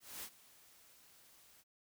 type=noise with ADSR envelope; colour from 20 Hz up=white; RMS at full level=-45 dBFS; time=0-1.64 s; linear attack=230 ms; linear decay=65 ms; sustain=-19 dB; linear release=37 ms; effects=none